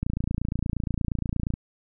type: click train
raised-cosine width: 5 ms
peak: -14 dBFS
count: 44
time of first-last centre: 0.03-1.539 s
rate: 28.5 Hz
effects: none